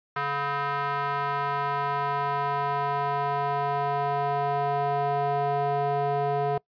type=tone with band-pass filter sweep; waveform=square; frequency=141.9 Hz; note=C#3; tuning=41 cents sharp; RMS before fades=-27 dBFS; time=0.16-6.58 s; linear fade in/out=5 ms; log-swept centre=1300 to 610 Hz; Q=2.3; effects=noise-tail reverb RT60 0.1 s tail -23 dB re dry + resampled to 11025 Hz